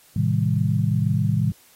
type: chord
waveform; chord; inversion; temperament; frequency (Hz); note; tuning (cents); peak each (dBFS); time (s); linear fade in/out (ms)
sine; A half-diminished seventh; none; just; 110 / 132 / 158.4 / 198; A2 / C3 / Eb3 / G3; 0 / +16 / +31 / +18; -22 / -24 / -23 / -26; 0.16-1.52; 5
effects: white hiss -54 dBFS RMS until 1.75 s + AAC 48 kbps